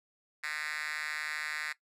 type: tone with high-pass filter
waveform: 5% pulse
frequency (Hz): 152.3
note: D#3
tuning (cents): -37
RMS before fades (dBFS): -37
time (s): 0.43-1.73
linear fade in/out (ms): 10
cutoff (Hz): 1900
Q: 2.9
effects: noise-tail reverb RT60 0.1 s tail -17 dB re dry + low-pass 11000 Hz 12 dB/octave

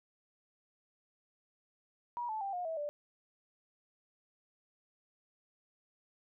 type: tone with pitch steps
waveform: sine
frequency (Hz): 960 / 870.2 / 788.8 / 715 / 648.2 / 587.5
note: B5 / A5 / G5 / F5 / E5 / D5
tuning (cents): -49 / -19 / +11 / +41 / -29 / +1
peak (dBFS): -35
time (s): 2.17-2.89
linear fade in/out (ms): 0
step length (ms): 120
effects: none

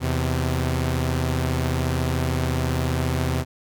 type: tone pair together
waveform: sawtooth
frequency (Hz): 81.08 / 128.7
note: E2 / C3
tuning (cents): -28 / -28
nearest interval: minor sixth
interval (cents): 800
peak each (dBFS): -20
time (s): 0-3.45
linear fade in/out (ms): 50
effects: none

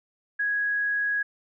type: tone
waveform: sine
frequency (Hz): 1661.2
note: G#6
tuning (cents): 0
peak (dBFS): -23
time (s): 0.39-1.23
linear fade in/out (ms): 10
effects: none

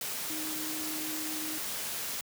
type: tone in noise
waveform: sine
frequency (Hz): 311.1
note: D#4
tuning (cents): 0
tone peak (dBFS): -39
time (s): 0.3-1.58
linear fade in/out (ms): 2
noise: white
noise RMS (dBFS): -36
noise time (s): 0.01-2.21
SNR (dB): -6
effects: high-pass 100 Hz 12 dB/octave

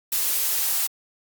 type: noise with high-pass filter sweep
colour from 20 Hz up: blue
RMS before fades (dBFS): -23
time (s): 0.12-0.87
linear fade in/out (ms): 5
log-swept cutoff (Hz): 230 to 710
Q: 1.5
effects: Opus 48 kbps

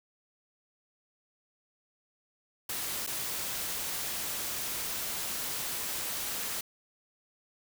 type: noise with dropouts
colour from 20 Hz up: white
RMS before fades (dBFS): -35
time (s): 2.69-6.61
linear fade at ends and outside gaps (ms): 5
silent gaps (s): 3.066-3.072
effects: none

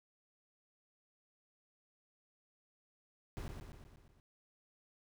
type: noise with echo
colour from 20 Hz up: brown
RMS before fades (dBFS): -43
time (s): 3.37-3.48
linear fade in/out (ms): 0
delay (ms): 120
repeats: 6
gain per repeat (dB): -4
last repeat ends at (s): 4.2
effects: none

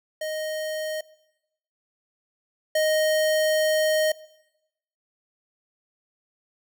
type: tone pair in turn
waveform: square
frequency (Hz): 622 / 622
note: D#5 / D#5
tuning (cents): -1 / -1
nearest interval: unison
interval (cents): 0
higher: neither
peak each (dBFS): -28 / -20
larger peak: second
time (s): 0.21-1.01 / 2.75-4.12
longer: second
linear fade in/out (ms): 5
effects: noise-tail reverb RT60 0.9 s tail -20 dB re dry

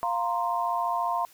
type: chord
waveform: sine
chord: F suspended fourth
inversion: none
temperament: equal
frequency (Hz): 698.5 / 932.3 / 1046.5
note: F5 / Bb5 / C6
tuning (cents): 0 / 0 / 0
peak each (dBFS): -29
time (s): 0.03-1.25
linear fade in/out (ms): 0
effects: white hiss -56 dBFS RMS until 1.33 s

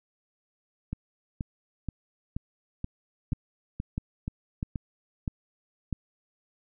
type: two click trains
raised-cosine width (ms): 5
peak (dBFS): -17 / -19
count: 5 / 9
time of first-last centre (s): 3.33-5.927 / 0.93-4.758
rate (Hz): 1.54 / 2.09
effects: none

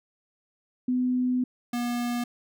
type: tone pair in turn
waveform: sine / square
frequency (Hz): 251.3 / 240.9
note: B3 / B3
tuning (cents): +30 / -43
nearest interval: minor second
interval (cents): 73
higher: first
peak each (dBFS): -22 / -27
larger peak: first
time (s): 0.88-1.44 / 1.73-2.24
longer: first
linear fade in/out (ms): 5
effects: none

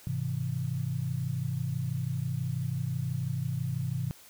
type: chord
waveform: sine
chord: Ab augmented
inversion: none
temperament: just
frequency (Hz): 103.83 / 129.78 / 162.23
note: Ab2 / C3 / E3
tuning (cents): 0 / -14 / -27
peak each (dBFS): -36 / -31 / -35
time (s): 0.07-4.11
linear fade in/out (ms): 0
effects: white hiss -54 dBFS RMS until 4.29 s

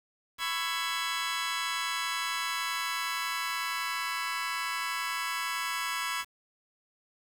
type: chord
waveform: 20% pulse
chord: C# minor seventh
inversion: third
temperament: just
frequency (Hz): 997.9 / 1108.7 / 1330.5 / 1663.1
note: B5 / C#6 / E6 / G#6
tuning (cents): +18 / 0 / +16 / +2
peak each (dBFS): -31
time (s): 0.38-6.25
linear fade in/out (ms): 50
effects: low-pass 11000 Hz 12 dB/octave + 8-bit

